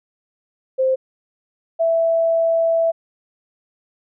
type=tone pair in turn; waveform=sine; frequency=523.3 / 660.7 Hz; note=C5 / E5; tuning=0 / +4 cents; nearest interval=major third; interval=404 cents; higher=second; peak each=-14 dBFS; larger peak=neither; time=0.78-0.96 / 1.79-2.92 s; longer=second; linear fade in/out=20 ms; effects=none